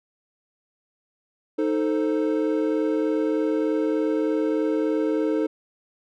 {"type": "chord", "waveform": "triangle", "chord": "A diminished", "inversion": "second", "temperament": "equal", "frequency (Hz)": [311.1, 440, 523.3], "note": ["Eb4", "A4", "C5"], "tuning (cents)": [0, 0, 0], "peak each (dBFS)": [-21, -23, -27], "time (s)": [1.58, 5.47], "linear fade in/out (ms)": 10, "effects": []}